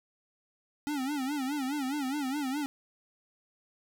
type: tone with vibrato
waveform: square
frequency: 277.2 Hz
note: C#4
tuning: in tune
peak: -31 dBFS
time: 0.87-2.66 s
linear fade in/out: 0 ms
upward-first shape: sine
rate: 4.8 Hz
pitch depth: 140 cents each way
effects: none